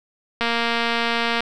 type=click train; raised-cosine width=0.3 ms; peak=-6 dBFS; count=233; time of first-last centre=0.41-1.406 s; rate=233 Hz; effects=none